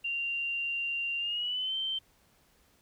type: tone with pitch glide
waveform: sine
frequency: 2774 to 3114 Hz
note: F7 to G7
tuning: -12 to -12 cents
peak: -30 dBFS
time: 0.04-1.99 s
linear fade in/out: 10 ms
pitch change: +200 cents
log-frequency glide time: 1.18-1.76 s
effects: pink hiss -66 dBFS RMS until 2.81 s